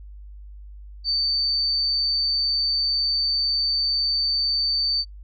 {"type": "tone", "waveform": "sine", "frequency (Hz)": 4571, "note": "D8", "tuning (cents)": -48, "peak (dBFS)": -20, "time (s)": [1.04, 5.05], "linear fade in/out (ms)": 50, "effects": ["noise-tail reverb RT60 0.1 s tail -23 dB re dry", "added 50 Hz sine -38 dBFS peak until 5.23 s"]}